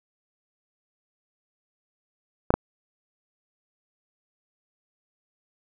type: clicks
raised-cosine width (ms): 1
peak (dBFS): -4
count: 2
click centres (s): 2.505 / 2.54
effects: none